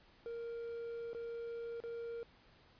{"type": "tone with dropouts", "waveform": "triangle", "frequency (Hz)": 466.2, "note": "A#4", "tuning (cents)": 0, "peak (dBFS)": -39, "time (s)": [0.26, 2.23], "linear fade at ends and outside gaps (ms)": 0, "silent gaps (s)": [[1.132, 1.148], [1.802, 1.838]], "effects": ["pink hiss -65 dBFS RMS until 2.79 s", "resampled to 11025 Hz"]}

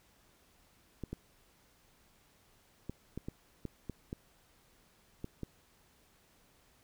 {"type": "clicks", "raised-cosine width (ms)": 3, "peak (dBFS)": -26, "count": 10, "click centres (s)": [1.037, 1.13, 2.896, 3.176, 3.285, 3.653, 3.897, 4.129, 5.244, 5.433], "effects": ["pink hiss -67 dBFS RMS until 6.83 s"]}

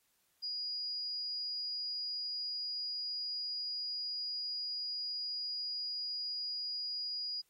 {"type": "tone", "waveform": "sine", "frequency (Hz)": 4887, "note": "D#8", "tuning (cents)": -32, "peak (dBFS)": -36, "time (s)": [0.42, 7.42], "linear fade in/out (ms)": 20, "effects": ["white hiss -75 dBFS RMS until 7.49 s", "AAC 48 kbps"]}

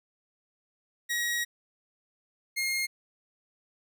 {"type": "tone pair in turn", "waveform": "sawtooth", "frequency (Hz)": [1901, 2136], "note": ["A#6", "C7"], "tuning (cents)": [33, 35], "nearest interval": "major second", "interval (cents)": 202, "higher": "second", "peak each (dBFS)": -24, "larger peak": "neither", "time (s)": [[1.09, 1.45], [2.56, 2.87]], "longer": "first", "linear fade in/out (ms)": 20, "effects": []}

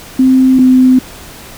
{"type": "tone pair in turn", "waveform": "sine", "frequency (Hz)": [260.3, 256.6], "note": ["C4", "C4"], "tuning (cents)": [-9, -34], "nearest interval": "unison", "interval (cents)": 25, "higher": "first", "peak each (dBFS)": [-4, -3], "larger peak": "second", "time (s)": [[0.19, 0.59], [0.59, 0.99]], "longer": "neither", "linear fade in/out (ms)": 5, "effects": ["pink hiss -32 dBFS RMS until 1.57 s"]}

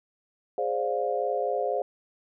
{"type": "chord", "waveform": "sine", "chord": "D half-diminished seventh", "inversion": "second", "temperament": "equal with one note detuned", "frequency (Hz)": [415.3, 523.3, 587.3, 704.9], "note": ["Ab4", "C5", "D5", "F5"], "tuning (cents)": [0, 0, 0, 16], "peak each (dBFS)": [-31, -29, -32, -30], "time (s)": [0.58, 1.82], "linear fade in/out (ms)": 2, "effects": []}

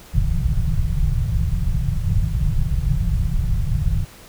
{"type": "low-pass noise", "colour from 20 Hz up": "pink", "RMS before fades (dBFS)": -19, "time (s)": [0.13, 4.05], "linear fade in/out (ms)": 20, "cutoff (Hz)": 170, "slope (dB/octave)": 96, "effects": ["pink hiss -44 dBFS RMS until 4.28 s"]}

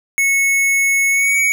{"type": "tone with pitch glide", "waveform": "square", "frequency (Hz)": [2200, 2249], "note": ["C#7", "C#7"], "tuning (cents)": [-14, 24], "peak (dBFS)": -13, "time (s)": [0.18, 1.52], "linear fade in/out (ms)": 0, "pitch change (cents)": 38, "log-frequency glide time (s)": [1.1, 1.36], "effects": []}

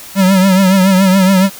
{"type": "tone with vibrato", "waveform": "square", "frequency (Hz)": 190.1, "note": "F#3", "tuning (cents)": 47, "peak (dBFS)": -7, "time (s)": [0.15, 1.5], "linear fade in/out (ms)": 50, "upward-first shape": "triangle", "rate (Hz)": 7.1, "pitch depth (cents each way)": 78, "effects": ["white hiss -32 dBFS RMS until 1.59 s"]}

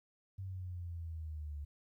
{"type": "exponential sweep", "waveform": "sine", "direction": "down", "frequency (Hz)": [97, 71.7], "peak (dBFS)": -40, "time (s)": [0.38, 1.65], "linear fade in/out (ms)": 10, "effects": ["13-bit"]}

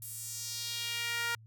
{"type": "tone with high-pass filter sweep", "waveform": "sawtooth", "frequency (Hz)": 469.9, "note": "A#4", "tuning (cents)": 14, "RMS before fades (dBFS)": -37, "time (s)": [0.02, 1.35], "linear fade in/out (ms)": 2, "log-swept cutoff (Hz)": [11000, 1400], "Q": 1.7, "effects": ["added 111 Hz sine -52 dBFS peak until 1.46 s"]}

